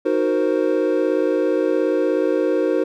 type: chord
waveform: triangle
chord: C half-diminished seventh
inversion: first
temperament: equal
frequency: 311.1 / 370 / 466.2 / 523.3 Hz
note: Eb4 / Gb4 / Bb4 / C5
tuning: 0 / 0 / 0 / 0 cents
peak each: -20 dBFS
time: 0.05-2.84 s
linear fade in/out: 10 ms
effects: none